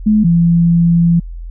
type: tone pair in turn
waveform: sine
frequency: 213.2 / 169.58 Hz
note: G#3 / E3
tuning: +46 / +49 cents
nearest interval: major third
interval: 397 cents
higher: first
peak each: -7 dBFS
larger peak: neither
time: 0.06-0.24 / 0.24-1.2 s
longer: second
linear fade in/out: 10 ms
effects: added 42 Hz sine -24 dBFS peak until 1.5 s